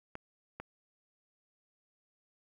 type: clicks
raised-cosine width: 0.5 ms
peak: -26 dBFS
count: 2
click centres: 0.154 / 0.6 s
effects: 10-bit